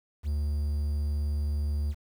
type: tone with quantisation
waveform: triangle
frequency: 73.42 Hz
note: D2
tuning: in tune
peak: -24 dBFS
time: 0.23-1.95 s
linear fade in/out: 50 ms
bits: 9
effects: none